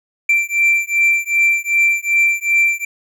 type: beating tone pair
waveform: triangle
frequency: 2349 / 2351.6 Hz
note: D7 / D7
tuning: 0 / +2 cents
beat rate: 2.6 Hz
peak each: -14 dBFS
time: 0.29-2.85 s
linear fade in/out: 5 ms
effects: none